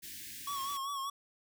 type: band-stop noise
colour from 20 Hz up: white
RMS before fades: -46 dBFS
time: 0.02-0.78 s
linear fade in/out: 20 ms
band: 370 to 1600 Hz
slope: 96 dB/octave
type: tone with vibrato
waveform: square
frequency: 1108 Hz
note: C#6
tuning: 1 cent flat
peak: -36 dBFS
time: 0.47-1.1 s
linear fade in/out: 5 ms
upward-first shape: sine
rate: 5.1 Hz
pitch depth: 55 cents each way
effects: none